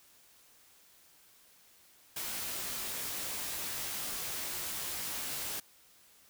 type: noise with comb filter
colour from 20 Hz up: white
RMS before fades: -38 dBFS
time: 2.16-5.6 s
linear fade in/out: 5 ms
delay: 18 ms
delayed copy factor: -0.6
effects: white hiss -62 dBFS RMS until 6.29 s